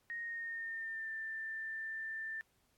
sine tone with pitch glide, 1864.7 to 1781.5 Hz, A#6 to A6, 0 to +21 cents, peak -39 dBFS, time 0.1-2.41 s, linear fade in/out 0 ms, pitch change -79 cents, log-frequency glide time 0.22-1.12 s, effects pink hiss -75 dBFS RMS until 2.77 s + AAC 64 kbps

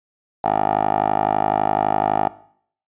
10% pulse tone with band-pass filter, 51.91 Hz, G#1, in tune, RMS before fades -19 dBFS, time 0.44-2.28 s, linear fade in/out 5 ms, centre 770 Hz, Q 4.4, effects noise-tail reverb RT60 0.6 s tail -18 dB re dry + resampled to 8000 Hz

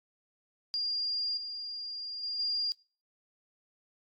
sine tone with level steps, 4807 Hz, D8, 39 cents sharp, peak -29 / -36 / -32 / -28 dBFS, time 0.74-2.72 s, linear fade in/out 0 ms, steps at 1.37 / 2.23 / 2.39 s, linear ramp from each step 5 ms, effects noise-tail reverb RT60 0.4 s tail -25 dB re dry + AAC 64 kbps

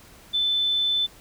sine tone, 3520 Hz, A7, in tune, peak -20 dBFS, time 0.33-1.07 s, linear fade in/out 20 ms, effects pink hiss -50 dBFS RMS until 1.2 s

